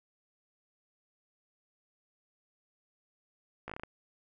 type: slowing click train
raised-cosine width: 0.5 ms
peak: -25 dBFS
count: 7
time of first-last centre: 3.68-3.835 s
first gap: 16 ms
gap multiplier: 1.19
effects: none